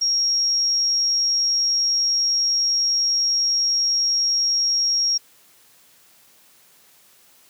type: tone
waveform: sine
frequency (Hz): 5590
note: F8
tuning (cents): +1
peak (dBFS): -17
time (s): 0.01-5.18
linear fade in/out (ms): 10
effects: white hiss -54 dBFS RMS until 7.49 s + high-pass 100 Hz 12 dB/octave